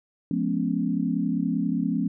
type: chord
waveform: sine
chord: C# dominant seventh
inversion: first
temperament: equal with one note detuned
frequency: 174.61 / 212.1 / 246.9 / 277.2 Hz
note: E#3 / G#3 / B3 / C#4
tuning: 0 / +37 / 0 / 0 cents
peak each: -28 dBFS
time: 0.31-2.08 s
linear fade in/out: 2 ms
effects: none